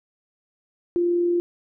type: tone with amplitude modulation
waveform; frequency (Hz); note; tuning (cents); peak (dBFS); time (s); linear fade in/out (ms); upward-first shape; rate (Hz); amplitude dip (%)
sine; 348; F4; -6; -17; 0.96-1.4; 0; sine; 40.7; 25
effects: none